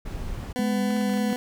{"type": "noise", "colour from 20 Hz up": "brown", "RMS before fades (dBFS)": -32, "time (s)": [0.05, 0.53], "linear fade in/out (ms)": 10}
{"type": "tone with pitch glide", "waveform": "20% pulse", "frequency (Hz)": [250, 248.3], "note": ["B3", "B3"], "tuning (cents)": [21, 9], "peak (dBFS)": -22, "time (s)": [0.56, 1.36], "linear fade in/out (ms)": 0, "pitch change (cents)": -12, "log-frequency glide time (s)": [1.08, 1.24]}
{"type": "tone with vibrato", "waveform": "sine", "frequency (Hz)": 207.7, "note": "G#3", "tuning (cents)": 0, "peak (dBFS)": -23, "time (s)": [0.59, 1.33], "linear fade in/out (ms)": 0, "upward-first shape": "triangle", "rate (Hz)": 3.4, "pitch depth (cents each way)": 55}
{"type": "clicks", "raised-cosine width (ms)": 0.3, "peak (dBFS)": -25, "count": 7, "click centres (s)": [0.906, 0.966, 1.012, 1.096, 1.138, 1.174, 1.302]}
{"effects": []}